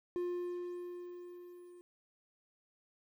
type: tone with level ramp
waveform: triangle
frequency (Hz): 353.9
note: F4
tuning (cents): +23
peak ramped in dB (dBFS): -31 to -51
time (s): 0.16-1.81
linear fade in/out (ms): 0
effects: 12-bit